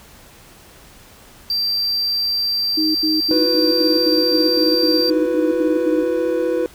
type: tone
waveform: triangle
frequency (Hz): 4699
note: D8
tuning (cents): 0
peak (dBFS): -16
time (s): 1.5-5.1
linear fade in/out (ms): 2
type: tone bursts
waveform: sine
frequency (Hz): 311.1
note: D#4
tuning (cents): 0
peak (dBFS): -17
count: 13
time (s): 2.77-6.034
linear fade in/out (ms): 10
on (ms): 180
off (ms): 77
type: chord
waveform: triangle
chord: E suspended second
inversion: none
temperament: equal with one note detuned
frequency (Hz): 329.6 / 365.1 / 493.9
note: E4 / F#4 / B4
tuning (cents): 0 / -23 / 0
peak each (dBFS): -20 / -21 / -17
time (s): 3.31-6.66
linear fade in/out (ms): 0
effects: tanh soft clip ceiling -2 dBFS + pink hiss -45 dBFS RMS until 6.74 s